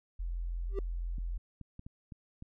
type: tone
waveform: sine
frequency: 42.98 Hz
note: F1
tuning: 27 cents flat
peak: -33 dBFS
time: 0.19-1.38 s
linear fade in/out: 10 ms
type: tone with exponential growth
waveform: triangle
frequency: 392 Hz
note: G4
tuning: in tune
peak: -27 dBFS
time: 0.69-0.79 s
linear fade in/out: 2 ms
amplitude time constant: 20 ms
type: clicks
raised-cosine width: 5 ms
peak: -33 dBFS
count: 6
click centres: 1.183 / 1.613 / 1.794 / 1.865 / 2.122 / 2.424 s
effects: none